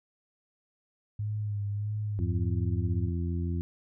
sine tone with vibrato, 103.83 Hz, G#2, in tune, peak -29 dBFS, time 1.19-3.09 s, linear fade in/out 5 ms, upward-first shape sine, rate 1.6 Hz, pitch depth 38 cents each way
harmonic tone, 86 Hz, F2, 26 cents flat, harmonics 1 / 2 / 3 / 4, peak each -29 / -35 / -39 / -41 dBFS, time 2.19-3.61 s, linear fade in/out 0 ms
effects none

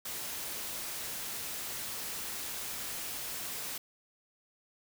white noise, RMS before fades -39 dBFS, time 0.05-3.78 s, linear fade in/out 5 ms, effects none

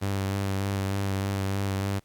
sawtooth tone with vibrato, 98 Hz, G2, in tune, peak -22 dBFS, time 0.01-2 s, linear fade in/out 20 ms, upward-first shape sine, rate 3.3 Hz, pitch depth 21 cents each way, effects pink hiss -65 dBFS RMS until 2.04 s + Opus 48 kbps

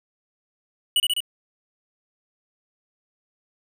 square tone with echo, 2940 Hz, F#7, 12 cents flat, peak -17 dBFS, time 0.96-1 s, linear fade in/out 2 ms, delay 68 ms, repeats 3, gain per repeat -2 dB, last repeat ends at 1.204 s, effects none

